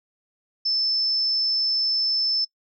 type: tone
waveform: sine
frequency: 5274 Hz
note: E8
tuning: in tune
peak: -20 dBFS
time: 0.65-2.45 s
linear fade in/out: 10 ms
effects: noise-tail reverb RT60 0.1 s tail -23 dB re dry